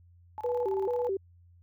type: tone with tremolo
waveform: sine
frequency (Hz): 860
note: A5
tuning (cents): -40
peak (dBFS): -34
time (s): 0.38-1.07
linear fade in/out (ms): 0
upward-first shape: square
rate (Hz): 18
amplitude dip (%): 80
type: tone with vibrato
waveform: sine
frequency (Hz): 435.4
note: A4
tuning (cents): -18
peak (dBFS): -27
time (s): 0.44-1.17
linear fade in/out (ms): 5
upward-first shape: square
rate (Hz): 2.3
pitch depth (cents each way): 200
effects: added 87 Hz sine -55 dBFS peak until 1.62 s